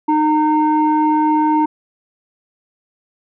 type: tone pair together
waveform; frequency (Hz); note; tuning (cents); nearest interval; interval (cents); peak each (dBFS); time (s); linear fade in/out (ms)
sine; 307.4 / 918.2; D#4 / A#5; -21 / -26; octave + perfect fifth; 1895; -13; 0.08-1.66; 10
effects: tanh soft clip ceiling -7 dBFS